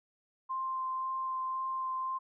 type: tone with vibrato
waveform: sine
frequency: 1046.5 Hz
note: C6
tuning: in tune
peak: -32 dBFS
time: 0.49-2.19 s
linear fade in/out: 20 ms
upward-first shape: sine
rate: 1.9 Hz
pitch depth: 8 cents each way
effects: none